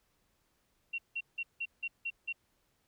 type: tone bursts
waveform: sine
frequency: 2740 Hz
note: F7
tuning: 34 cents flat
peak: -33 dBFS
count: 7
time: 0.93-2.328 s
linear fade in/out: 10 ms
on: 54 ms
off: 170 ms
effects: pink hiss -75 dBFS RMS until 2.87 s